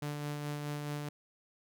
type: tone with tremolo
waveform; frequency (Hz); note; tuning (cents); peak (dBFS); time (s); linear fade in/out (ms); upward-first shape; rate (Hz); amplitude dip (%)
sawtooth; 147; D3; +2; -31; 0.02-1.09; 5; sine; 4.7; 30
effects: none